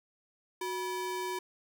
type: ring-modulated tone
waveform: square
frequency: 671 Hz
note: E5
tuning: 31 cents sharp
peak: -31 dBFS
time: 0.61-1.39 s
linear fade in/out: 5 ms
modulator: 303 Hz
effects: 11-bit